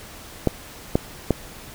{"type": "clicks", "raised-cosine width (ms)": 2, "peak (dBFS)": -3, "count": 3, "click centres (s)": [0.473, 0.955, 1.307], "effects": ["pink hiss -41 dBFS RMS until 1.74 s"]}